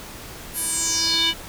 square tone with band-pass filter sweep, 329.6 Hz, E4, in tune, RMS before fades -22 dBFS, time 0.53-1.34 s, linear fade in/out 50 ms, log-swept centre 12000 to 3000 Hz, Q 5, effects pink hiss -38 dBFS RMS until 1.48 s

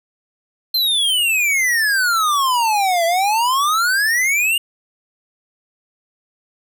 square exponential two-way sweep, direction down then up, 4186 to 659.3 to 2872 Hz, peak -15 dBFS, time 0.74-4.58 s, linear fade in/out 5 ms, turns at 3.05 s, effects none

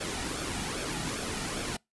pink noise with flanger, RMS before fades -34 dBFS, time 0-1.77 s, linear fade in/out 10 ms, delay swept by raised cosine 1 to 1.94 ms, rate 2.5 Hz, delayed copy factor -0.55, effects noise-tail reverb RT60 0.2 s tail -26 dB re dry + resampled to 24000 Hz

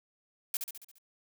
blue noise with echo, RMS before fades -31 dBFS, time 0.54-0.57 s, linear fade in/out 2 ms, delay 69 ms, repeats 6, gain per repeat -5 dB, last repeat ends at 0.984 s, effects none

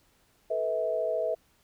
sine chord, A suspended second, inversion none, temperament equal with one note detuned, 440 / 493.9 / 646.1 Hz, A4 / B4 / E5, 0 / 0 / -35 cents, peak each -34 / -32 / -28 dBFS, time 0.5-1.35 s, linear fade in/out 10 ms, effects pink hiss -66 dBFS RMS until 1.63 s

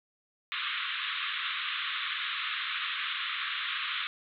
white band-pass noise, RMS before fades -34 dBFS, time 0.52-4.07 s, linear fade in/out 0 ms, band 1100 to 3800 Hz, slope 96 dB/octave, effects none

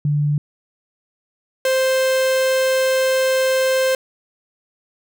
sine / 45% pulse tone pair in turn, 146.83 / 523.2 Hz, D3 / C5, 0 / 0 cents, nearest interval octave + minor seventh, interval 2200 cents, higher second, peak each -15 dBFS, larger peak neither, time 0.05-0.38 / 1.65-3.95 s, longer second, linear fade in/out 2 ms, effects none

